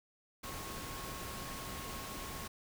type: tone in noise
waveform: sine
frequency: 1090 Hz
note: C#6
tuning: 29 cents flat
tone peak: -49 dBFS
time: 0.43-2.48 s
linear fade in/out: 10 ms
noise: pink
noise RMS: -44 dBFS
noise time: 0.43-2.48 s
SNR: -8 dB
effects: none